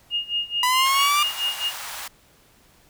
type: tone with tremolo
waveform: sine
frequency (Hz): 2846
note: F7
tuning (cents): +32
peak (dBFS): -20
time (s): 0.1-1.72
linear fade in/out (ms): 50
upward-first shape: sine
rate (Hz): 4.6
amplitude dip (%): 90
type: linear sweep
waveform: sawtooth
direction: up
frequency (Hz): 987.8 to 1193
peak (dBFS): -14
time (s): 0.63-1.23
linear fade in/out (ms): 2
type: high-pass noise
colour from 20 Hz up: pink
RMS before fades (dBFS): -34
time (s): 0.85-2.08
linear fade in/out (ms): 5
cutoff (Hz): 770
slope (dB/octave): 24
effects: pink hiss -56 dBFS RMS until 2.89 s